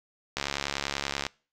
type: click train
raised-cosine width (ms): 0.2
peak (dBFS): -11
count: 64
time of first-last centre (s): 0.37-1.266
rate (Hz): 70.3
effects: noise-tail reverb RT60 0.4 s tail -25 dB re dry